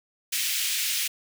pink high-pass noise, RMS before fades -27 dBFS, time 0.32-1.08 s, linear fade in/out 10 ms, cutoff 2300 Hz, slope 24 dB/octave, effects none

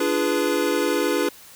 square chord, D diminished seventh, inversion none, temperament equal with one note detuned, 293.7 / 343.4 / 415.3 / 493.9 Hz, D4 / F4 / Ab4 / Cb5, 0 / -29 / 0 / 0 cents, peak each -26 dBFS, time 0-1.29 s, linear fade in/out 5 ms, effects white hiss -46 dBFS RMS until 1.55 s

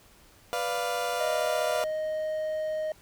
30% pulse chord, B diminished, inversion none, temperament equal, 493.9 / 587.3 / 698.5 Hz, B4 / D5 / F5, 0 / 0 / 0 cents, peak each -30 / -32 / -28 dBFS, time 0.53-1.84 s, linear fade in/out 0 ms
triangle tone, 622.3 Hz, D#5, in tune, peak -26 dBFS, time 1.2-2.92 s, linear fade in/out 2 ms
effects pink hiss -57 dBFS RMS until 3.01 s

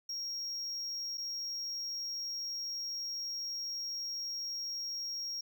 triangle tone with dropouts, 5588 Hz, F8, in tune, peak -35 dBFS, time 0.09-5.41 s, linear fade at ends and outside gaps 5 ms, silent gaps 1.174-1.179 s, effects none

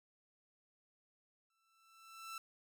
sawtooth tone with exponential growth, 1332 Hz, E6, 18 cents sharp, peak -39 dBFS, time 1.5-2.38 s, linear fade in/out 2 ms, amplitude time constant 190 ms, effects none

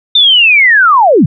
sine linear sweep, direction down, 3636 to 112.8 Hz, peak -3 dBFS, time 0.15-1.26 s, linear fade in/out 5 ms, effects none

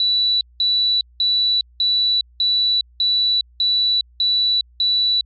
sine tone bursts, 3951 Hz, B7, in tune, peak -14 dBFS, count 9, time 0-5.21 s, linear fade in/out 2 ms, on 410 ms, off 190 ms, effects added 60 Hz sine -47 dBFS peak until 5.25 s + MP3 48 kbps

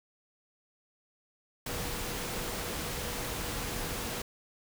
sine tone in noise, 484.2 Hz, B4, 34 cents flat, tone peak -46 dBFS, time 1.66-4.22 s, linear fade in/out 5 ms, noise pink, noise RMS -36 dBFS, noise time 1.66-4.22 s, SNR -13 dB, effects none

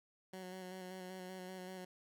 15% pulse tone with vibrato, 185 Hz, F#3, in tune, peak -40 dBFS, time 0.33-1.85 s, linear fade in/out 5 ms, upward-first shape square, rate 5.2 Hz, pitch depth 21 cents each way, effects none

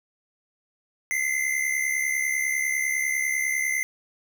square tone pair together, 2023 / 2093 Hz, B6 / C7, +41 / 0 cents, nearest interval minor second, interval 59 cents, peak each -28 / -26 dBFS, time 1.11-3.83 s, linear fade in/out 0 ms, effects none

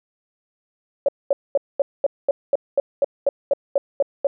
sine tone bursts, 560 Hz, C#5, 18 cents sharp, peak -13 dBFS, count 14, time 1.06-4.27 s, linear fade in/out 2 ms, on 25 ms, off 220 ms, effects none

